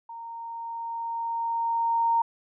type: tone with level ramp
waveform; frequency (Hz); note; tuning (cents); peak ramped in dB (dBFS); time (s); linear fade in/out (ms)
sine; 924; A#5; -16; -37 to -19; 0.09-2.22; 5
effects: none